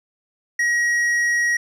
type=tone with tanh clipping; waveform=sine; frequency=1900 Hz; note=A#6; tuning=33 cents sharp; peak=-18 dBFS; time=0.59-1.57 s; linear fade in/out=5 ms; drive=8 dB; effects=none